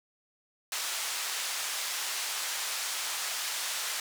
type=band-pass noise; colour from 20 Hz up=white; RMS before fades=-34 dBFS; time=0.72-4 s; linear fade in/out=2 ms; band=830 to 8200 Hz; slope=12 dB/octave; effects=none